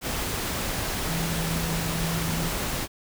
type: tone in noise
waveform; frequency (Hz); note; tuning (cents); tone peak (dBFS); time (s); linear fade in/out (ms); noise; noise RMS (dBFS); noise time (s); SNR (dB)
sine; 164.81; E3; 0; -28; 1.05-2.52; 50; pink; -29; 0.01-2.88; -2
effects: none